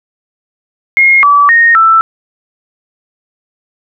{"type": "tone with pitch steps", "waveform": "sine", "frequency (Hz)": [2146, 1151, 1855, 1327], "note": ["C7", "D6", "A#6", "E6"], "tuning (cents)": [43, -35, -9, 11], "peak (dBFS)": -3, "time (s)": [0.97, 2.01], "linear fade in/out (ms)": 0, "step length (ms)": 260, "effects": []}